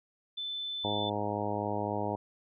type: tone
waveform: sine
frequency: 3520 Hz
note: A7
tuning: in tune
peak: -34 dBFS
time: 0.37-1.1 s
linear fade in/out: 10 ms
type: harmonic tone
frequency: 103.83 Hz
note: G#2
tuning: in tune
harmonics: 1 / 2 / 3 / 4 / 5 / 6 / 7 / 8 / 9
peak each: -39 / -39 / -39 / -39 / -39 / -39 / -39 / -39 / -39 dBFS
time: 0.84-2.16 s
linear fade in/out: 5 ms
effects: none